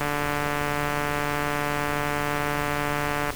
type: click train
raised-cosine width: 0.5 ms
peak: -11 dBFS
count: 482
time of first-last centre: 0.01-3.305 s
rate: 146 Hz
effects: pink hiss -36 dBFS RMS until 3.35 s